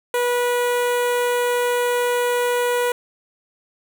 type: tone with notch filter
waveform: sawtooth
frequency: 487.4 Hz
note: B4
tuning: 23 cents flat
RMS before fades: -20 dBFS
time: 0.14-2.92 s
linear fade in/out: 2 ms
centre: 5000 Hz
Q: 1.2
effects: none